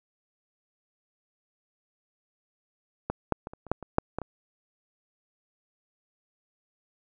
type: clicks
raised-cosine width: 1 ms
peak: -14 / -9 / -22 / -28 / -30 / -9 / -25 / -6 / -16 / -21 dBFS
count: 10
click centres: 3.1 / 3.323 / 3.471 / 3.535 / 3.667 / 3.716 / 3.827 / 3.984 / 4.186 / 4.217 s
effects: none